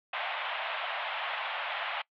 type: band-pass noise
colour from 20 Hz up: pink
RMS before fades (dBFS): -35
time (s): 0.13-2.02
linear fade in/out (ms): 5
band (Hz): 640 to 3400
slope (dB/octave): 48
effects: noise-tail reverb RT60 0.1 s tail -23 dB re dry